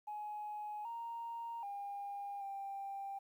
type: tone with pitch steps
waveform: sine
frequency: 840 / 930 / 805 / 790 Hz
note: G#5 / A#5 / G5 / G5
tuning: +19 / -4 / +46 / +13 cents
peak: -40 dBFS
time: 0.07-3.19 s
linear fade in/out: 10 ms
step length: 780 ms
effects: tanh soft clip ceiling -37 dBFS + 12-bit